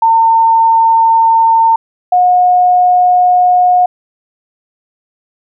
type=tone pair in turn; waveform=sine; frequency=906 / 722.5 Hz; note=A#5 / F#5; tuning=-50 / -41 cents; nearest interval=major third; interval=391 cents; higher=first; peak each=-5 dBFS; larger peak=neither; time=0.02-1.76 / 2.12-3.86 s; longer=neither; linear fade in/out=5 ms; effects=none